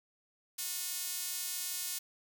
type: tone with high-pass filter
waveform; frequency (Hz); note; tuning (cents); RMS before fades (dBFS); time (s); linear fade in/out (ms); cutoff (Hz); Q
sawtooth; 361.5; F#4; -40; -38; 0.58-1.99; 10; 6100; 0.56
effects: none